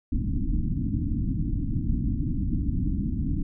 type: low-pass noise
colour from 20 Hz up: pink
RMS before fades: -26 dBFS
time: 0.12-3.43 s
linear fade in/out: 5 ms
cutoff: 310 Hz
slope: 96 dB/octave
effects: none